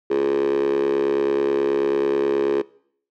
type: tone with high-pass filter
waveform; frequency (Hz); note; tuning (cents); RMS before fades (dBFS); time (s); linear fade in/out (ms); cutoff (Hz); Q
10% pulse; 69.3; C#2; 0; -20; 0.1-2.62; 10; 390; 9.1
effects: noise-tail reverb RT60 0.6 s tail -21 dB re dry + low-pass 3000 Hz 12 dB/octave